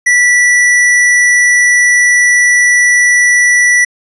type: tone with tanh clipping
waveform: sine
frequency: 1959 Hz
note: B6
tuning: 15 cents flat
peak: -7 dBFS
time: 0.06-3.85 s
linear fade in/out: 10 ms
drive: 17 dB
effects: resampled to 24000 Hz